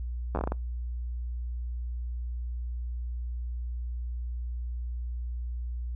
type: slowing click train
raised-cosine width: 1 ms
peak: -16 dBFS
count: 8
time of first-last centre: 0.35-0.521 s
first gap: 10 ms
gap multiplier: 1.29
effects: noise-tail reverb RT60 0.2 s tail -26 dB re dry + added 60 Hz sine -31 dBFS peak until 5.95 s